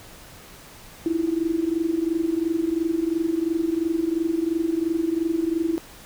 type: tone with amplitude modulation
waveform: sine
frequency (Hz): 329.3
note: E4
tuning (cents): -2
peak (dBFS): -17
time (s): 1.06-5.78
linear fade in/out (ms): 0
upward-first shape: sine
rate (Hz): 22.9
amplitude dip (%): 80
effects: pink hiss -45 dBFS RMS until 6.05 s